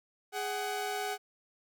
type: tone pair together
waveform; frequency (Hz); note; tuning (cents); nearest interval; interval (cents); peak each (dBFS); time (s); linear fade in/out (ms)
sawtooth; 414.8 / 751; G#4 / F#5; -2 / +26; minor seventh; 1028; -33 / -31; 0.32-1.18; 50
effects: none